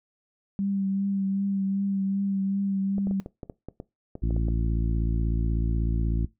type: tone with vibrato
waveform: sine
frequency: 196 Hz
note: G3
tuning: in tune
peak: -24 dBFS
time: 0.59-3.2 s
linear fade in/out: 0 ms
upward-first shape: triangle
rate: 2.6 Hz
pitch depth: 26 cents each way
type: clicks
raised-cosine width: 2 ms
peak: -23 dBFS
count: 12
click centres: 2.982 / 3.071 / 3.111 / 3.261 / 3.432 / 3.498 / 3.686 / 3.801 / 4.154 / 4.307 / 4.365 / 4.484 s
type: harmonic tone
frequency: 56.3 Hz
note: A1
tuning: 40 cents sharp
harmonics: 1 / 2 / 3 / 4 / 5 / 6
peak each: -24 / -30 / -34 / -36 / -38 / -40 dBFS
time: 4.22-6.26 s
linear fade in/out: 10 ms
effects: noise-tail reverb RT60 0.2 s tail -20 dB re dry